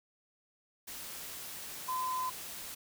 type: tone in noise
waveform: sine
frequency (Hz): 1021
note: C6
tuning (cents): -43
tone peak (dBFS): -32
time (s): 1.88-2.3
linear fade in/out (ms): 10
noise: white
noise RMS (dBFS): -44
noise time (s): 0.87-2.75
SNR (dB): +9
effects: none